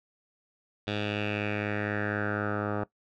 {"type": "tone with low-pass filter sweep", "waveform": "10% pulse", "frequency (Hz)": 104, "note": "G#2", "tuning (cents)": 3, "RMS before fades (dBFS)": -31, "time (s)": [0.87, 2.84], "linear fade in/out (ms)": 5, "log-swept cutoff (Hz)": [3400, 1100], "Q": 4, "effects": ["noise-tail reverb RT60 0.1 s tail -18 dB re dry"]}